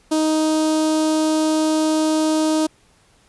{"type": "tone with notch filter", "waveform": "sawtooth", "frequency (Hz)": 312.4, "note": "D#4", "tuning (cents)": 7, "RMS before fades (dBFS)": -18, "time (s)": [0.11, 2.67], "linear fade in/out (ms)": 10, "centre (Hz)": 2000, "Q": 0.72, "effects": ["pink hiss -56 dBFS RMS until 3.28 s", "resampled to 24000 Hz"]}